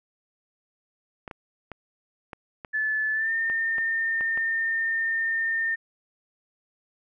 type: clicks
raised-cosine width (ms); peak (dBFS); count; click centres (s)
0.5; -22; 9; 1.278 / 1.312 / 1.717 / 2.332 / 2.648 / 3.499 / 3.783 / 4.209 / 4.375
type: tone with pitch glide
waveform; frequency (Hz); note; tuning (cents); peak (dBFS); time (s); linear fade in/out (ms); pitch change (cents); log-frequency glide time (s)
sine; 1736 to 1815; A6 to A#6; -24 to -47; -23; 2.73-5.76; 20; +77; 3.13-3.33
effects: none